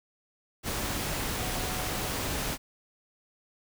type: tone in noise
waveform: sine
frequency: 739 Hz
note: F#5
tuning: 2 cents flat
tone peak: -41 dBFS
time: 1.36-2.1 s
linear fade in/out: 50 ms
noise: pink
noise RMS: -32 dBFS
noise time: 0.63-2.58 s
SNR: -12 dB
effects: none